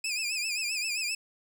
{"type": "tone with vibrato", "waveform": "20% pulse", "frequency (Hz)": 2508, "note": "D#7", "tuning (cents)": 13, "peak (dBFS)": -24, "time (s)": [0.04, 1.15], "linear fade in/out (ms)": 5, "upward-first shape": "sine", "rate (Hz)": 7.6, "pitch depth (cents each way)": 97, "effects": []}